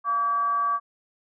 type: tone with frequency modulation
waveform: sine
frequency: 1146 Hz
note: D6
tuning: 43 cents flat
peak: -21 dBFS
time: 0.04-0.8 s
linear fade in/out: 50 ms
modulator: 450 Hz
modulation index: 0.26
effects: none